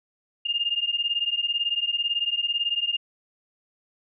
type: beating tone pair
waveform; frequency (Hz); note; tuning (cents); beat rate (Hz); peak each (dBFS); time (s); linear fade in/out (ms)
sine; 2813 / 2831; F7 / F7; +12 / +23; 18; -26; 0.45-2.97; 10
effects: none